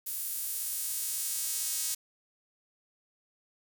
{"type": "tone with high-pass filter sweep", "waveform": "sawtooth", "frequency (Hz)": 317, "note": "D#4", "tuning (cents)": 32, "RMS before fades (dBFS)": -34, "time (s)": [0.06, 1.95], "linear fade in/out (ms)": 10, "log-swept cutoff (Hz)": [12000, 7400], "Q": 1, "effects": ["9-bit"]}